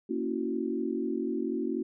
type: chord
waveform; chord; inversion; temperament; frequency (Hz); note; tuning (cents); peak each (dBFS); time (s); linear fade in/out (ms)
sine; F# dominant seventh; first; equal; 233.1 / 277.2 / 329.6 / 370; A#3 / C#4 / E4 / F#4; 0 / 0 / 0 / 0; -34; 0.09-1.83; 10
effects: none